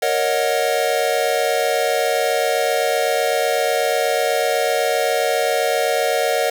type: chord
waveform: square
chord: D# minor seventh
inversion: second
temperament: equal with one note detuned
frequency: 466.2 / 554.4 / 622.3 / 729.8 Hz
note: A#4 / C#5 / D#5 / F#5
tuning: 0 / 0 / 0 / -24 cents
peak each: -23 dBFS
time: 0.02-6.5 s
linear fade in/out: 5 ms
effects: none